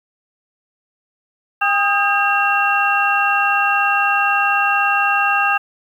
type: tone cluster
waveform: sine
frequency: 802 / 1246 / 1609 / 2729 Hz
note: G5 / D#6 / G6 / F7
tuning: +39 / +2 / +45 / -41 cents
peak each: -19 dBFS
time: 1.61-5.58 s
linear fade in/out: 10 ms
effects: 8-bit